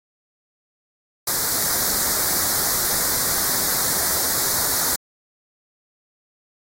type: band-stop noise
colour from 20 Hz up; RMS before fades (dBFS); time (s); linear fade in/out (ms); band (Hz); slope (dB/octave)
white; -21; 1.27-4.96; 5; 2000 to 3900; 48
effects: AAC 48 kbps